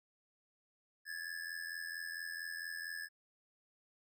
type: ring-modulated tone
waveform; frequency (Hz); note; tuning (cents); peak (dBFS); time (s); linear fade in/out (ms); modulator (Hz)
square; 1702; G#6; +42; -39; 1.05-3.09; 50; 42.2
effects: none